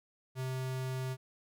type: tone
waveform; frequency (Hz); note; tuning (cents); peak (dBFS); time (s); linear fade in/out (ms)
square; 130; C3; -11; -35; 0.35-1.17; 50
effects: none